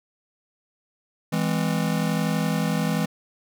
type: chord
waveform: square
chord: E augmented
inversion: none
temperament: just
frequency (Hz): 164.81 / 206 / 257.5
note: E3 / G#3 / B#3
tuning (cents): 0 / -14 / -28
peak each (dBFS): -25 / -27 / -30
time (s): 1.32-3.06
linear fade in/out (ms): 10
effects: none